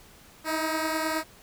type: beating tone pair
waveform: 10% pulse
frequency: 315.2 / 324.8 Hz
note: D#4 / E4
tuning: +23 / -26 cents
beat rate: 9.6 Hz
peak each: -19 / -25 dBFS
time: 0.44-1.24 s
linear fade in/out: 50 ms
effects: pink hiss -53 dBFS RMS until 1.42 s

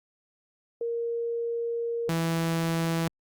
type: tone pair in turn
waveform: sine / sawtooth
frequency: 467 / 165.11 Hz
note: A#4 / E3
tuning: +3 / +3 cents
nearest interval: octave + tritone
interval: 1800 cents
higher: first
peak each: -27 / -21 dBFS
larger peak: second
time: 0.81-2.09 / 2.09-3.08 s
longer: first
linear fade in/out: 2 ms
effects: Opus 48 kbps

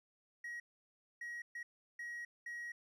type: tone bursts at uneven times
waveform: triangle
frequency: 1900 Hz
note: A#6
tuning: 33 cents sharp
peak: -40 dBFS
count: 5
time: 0.44-0.6 / 1.21-1.42 / 1.55-1.63 / 1.99-2.25 / 2.46-2.72 s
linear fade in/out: 5 ms
effects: tanh soft clip ceiling -36 dBFS + resampled to 32000 Hz

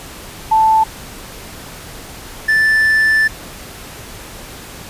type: tone pair in turn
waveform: sine / triangle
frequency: 880 / 1760 Hz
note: A5 / A6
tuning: 0 / 0 cents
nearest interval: octave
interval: 1200 cents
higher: second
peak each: -8 dBFS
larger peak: neither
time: 0.51-0.84 / 2.48-3.28 s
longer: second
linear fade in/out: 10 ms
effects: pink hiss -33 dBFS RMS until 4.89 s + resampled to 32000 Hz

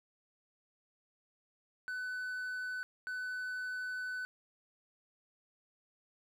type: tone bursts at uneven times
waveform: triangle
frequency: 1502 Hz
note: F#6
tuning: 26 cents sharp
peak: -35 dBFS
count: 2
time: 1.88-2.83 / 3.07-4.25 s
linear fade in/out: 0 ms
effects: none

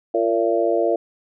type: harmonic tone with a mistuned harmonic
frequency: 115 Hz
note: A#2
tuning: 23 cents flat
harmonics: 3 / 4 / 5 / 6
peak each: -22 / -22 / -22 / -22 dBFS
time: 0.14-0.96 s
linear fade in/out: 5 ms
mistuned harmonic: 6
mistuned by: -40 cents
effects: none

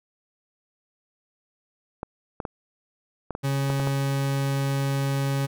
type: clicks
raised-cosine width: 1 ms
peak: -16 dBFS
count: 8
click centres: 2.031 / 2.402 / 2.452 / 3.307 / 3.351 / 3.701 / 3.799 / 3.873 s
type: tone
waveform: 40% pulse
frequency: 137.8 Hz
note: C#3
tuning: 10 cents flat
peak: -22 dBFS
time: 3.43-5.47 s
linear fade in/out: 20 ms
effects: none

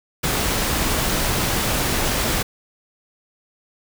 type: noise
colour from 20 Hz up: pink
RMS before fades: -21 dBFS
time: 0.23-2.43 s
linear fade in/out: 10 ms
effects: none

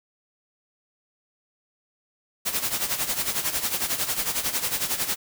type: noise with tremolo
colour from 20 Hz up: white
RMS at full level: -24 dBFS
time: 2.45-5.16 s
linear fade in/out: 20 ms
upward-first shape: sine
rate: 11 Hz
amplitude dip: 70%
effects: none

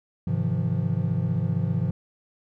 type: chord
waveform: triangle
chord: F minor seventh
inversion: first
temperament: equal with one note detuned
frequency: 103.83 / 130.81 / 159.29 / 174.61 Hz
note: Ab2 / C3 / Eb3 / F3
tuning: 0 / 0 / +41 / 0 cents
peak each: -26 dBFS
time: 0.27-1.91 s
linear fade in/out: 5 ms
effects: none

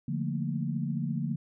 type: chord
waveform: sine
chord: Bb major seventh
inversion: first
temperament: just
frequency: 145.68 / 174.81 / 218.5 / 233.1 Hz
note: D3 / F3 / A3 / Bb3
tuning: -14 / +2 / -12 / 0 cents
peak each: -32 / -34 / -37 / -35 dBFS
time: 0.08-1.36 s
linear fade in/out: 5 ms
effects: none

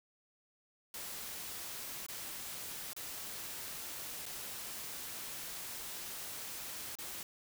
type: noise with dropouts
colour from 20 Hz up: white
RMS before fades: -44 dBFS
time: 0.94-7.23 s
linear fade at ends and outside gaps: 2 ms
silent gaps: 2.065-2.085 / 2.933-2.964 / 4.257-4.262 / 6.954-6.986 s
effects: none

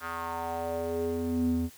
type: tone with band-pass filter sweep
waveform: square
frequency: 83.5 Hz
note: E2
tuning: 23 cents sharp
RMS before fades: -31 dBFS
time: 0-1.7 s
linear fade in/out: 50 ms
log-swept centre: 1400 to 190 Hz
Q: 3.6
effects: white hiss -53 dBFS RMS until 1.77 s

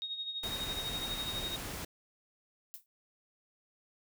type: tone with tremolo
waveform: sine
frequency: 3740 Hz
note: A#7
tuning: 5 cents sharp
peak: -34 dBFS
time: 0.02-1.56 s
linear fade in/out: 0 ms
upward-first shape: sine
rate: 12 Hz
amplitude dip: 60%
type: noise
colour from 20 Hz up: pink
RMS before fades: -41 dBFS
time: 0.43-1.85 s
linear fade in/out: 5 ms
type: noise with exponential decay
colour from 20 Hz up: violet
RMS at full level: -41 dBFS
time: 2.74-2.86 s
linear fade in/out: 0 ms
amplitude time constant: 24 ms
effects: none

